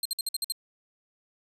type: tone bursts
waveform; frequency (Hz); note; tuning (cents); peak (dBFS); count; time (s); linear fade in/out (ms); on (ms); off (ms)
20% pulse; 4186; C8; 0; -21; 7; 0.03-0.522; 2; 24; 54
effects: resampled to 32000 Hz